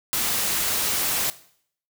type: noise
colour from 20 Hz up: white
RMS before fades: -24 dBFS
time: 0.13-1.3 s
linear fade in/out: 0 ms
effects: noise-tail reverb RT60 0.6 s tail -17 dB re dry